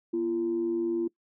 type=tone pair together; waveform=sine; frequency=241.3 / 341.2 Hz; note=B3 / F4; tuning=-40 / -40 cents; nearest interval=tritone; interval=600 cents; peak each=-34 / -25 dBFS; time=0.13-1.08 s; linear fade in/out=10 ms; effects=noise-tail reverb RT60 0.1 s tail -23 dB re dry + tanh soft clip ceiling -20 dBFS